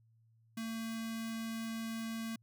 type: tone with notch filter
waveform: square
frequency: 225.7 Hz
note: A3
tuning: 44 cents sharp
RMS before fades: -40 dBFS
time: 0.57-2.36 s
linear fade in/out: 5 ms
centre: 520 Hz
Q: 0.54
effects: added 113 Hz sine -65 dBFS peak until 2.42 s